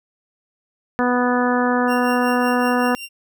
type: harmonic tone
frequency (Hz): 246.9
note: B3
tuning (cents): 0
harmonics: 1 / 2 / 3 / 4 / 5 / 6 / 7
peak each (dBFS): -19 / -22 / -24 / -25 / -26 / -27 / -27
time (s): 0.99-2.95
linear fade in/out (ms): 0
type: tone with tremolo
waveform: sawtooth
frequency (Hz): 2771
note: F7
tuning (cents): -14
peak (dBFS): -25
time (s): 1.87-3.09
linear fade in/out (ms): 50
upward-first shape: triangle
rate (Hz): 5.3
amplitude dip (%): 75
effects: none

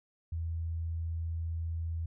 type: tone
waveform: sine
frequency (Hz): 82.5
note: E2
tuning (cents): +2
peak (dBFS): -32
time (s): 0.32-2.06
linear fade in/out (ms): 5
effects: none

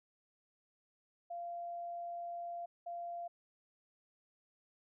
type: tone bursts at uneven times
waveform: sine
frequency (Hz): 691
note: F5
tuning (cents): -19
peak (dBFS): -40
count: 2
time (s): 1.3-2.66 / 2.86-3.28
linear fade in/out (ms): 10
effects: none

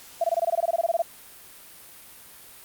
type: tone bursts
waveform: sine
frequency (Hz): 674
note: E5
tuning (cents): +38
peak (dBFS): -19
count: 16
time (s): 0.21-1.021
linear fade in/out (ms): 5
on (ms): 31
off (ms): 21
effects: white hiss -47 dBFS RMS until 2.64 s + Opus 48 kbps

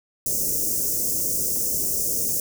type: band-stop noise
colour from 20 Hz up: white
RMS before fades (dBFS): -24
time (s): 0.26-2.4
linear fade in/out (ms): 2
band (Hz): 570 to 5600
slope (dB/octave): 48
effects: none

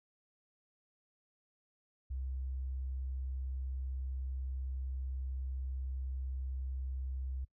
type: tone with tanh clipping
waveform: triangle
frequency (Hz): 65.41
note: C2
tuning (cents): 0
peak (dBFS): -36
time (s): 2.1-7.45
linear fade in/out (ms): 10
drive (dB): 4
effects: noise-tail reverb RT60 0.1 s tail -22 dB re dry

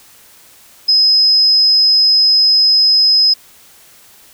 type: tone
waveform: sine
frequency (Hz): 5080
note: D#8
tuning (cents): +35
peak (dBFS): -7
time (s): 0.88-3.34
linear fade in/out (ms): 10
effects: white hiss -44 dBFS RMS until 4.33 s

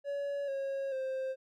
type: tone with pitch steps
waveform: triangle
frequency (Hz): 566 / 545.8 / 526.3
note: C#5 / C#5 / C5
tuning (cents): +36 / -27 / +10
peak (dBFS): -31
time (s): 0.04-1.36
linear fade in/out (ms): 50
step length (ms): 440
effects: none

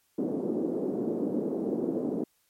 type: band-pass noise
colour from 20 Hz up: white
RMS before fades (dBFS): -30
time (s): 0.18-2.24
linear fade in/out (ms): 5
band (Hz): 220 to 400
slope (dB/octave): 24
effects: white hiss -70 dBFS RMS until 2.49 s + MP3 64 kbps

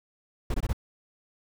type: noise bursts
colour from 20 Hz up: brown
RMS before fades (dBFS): -26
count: 4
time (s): 0.5-0.731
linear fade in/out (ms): 5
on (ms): 42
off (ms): 21
effects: none

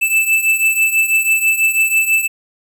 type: beating tone pair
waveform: square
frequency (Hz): 2637 / 2643.1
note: E7 / E7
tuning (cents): 0 / +4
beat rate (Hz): 6.1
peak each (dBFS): -14 / -18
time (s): 0.01-2.28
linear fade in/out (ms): 20
effects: none

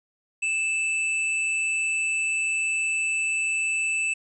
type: tone with amplitude modulation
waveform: square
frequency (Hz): 2637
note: E7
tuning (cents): 0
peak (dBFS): -22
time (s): 0.42-4.14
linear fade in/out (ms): 10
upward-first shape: sine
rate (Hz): 161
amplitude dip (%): 35
effects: resampled to 24000 Hz + 10-bit

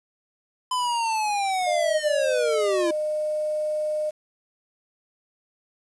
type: linear sweep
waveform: square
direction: down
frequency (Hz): 1018 to 329.6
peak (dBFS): -23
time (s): 0.71-2.91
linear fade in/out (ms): 5
type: tone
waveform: sine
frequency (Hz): 610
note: D#5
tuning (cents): -34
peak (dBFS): -23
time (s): 1.66-4.11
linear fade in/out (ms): 20
effects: resampled to 24000 Hz + 8-bit

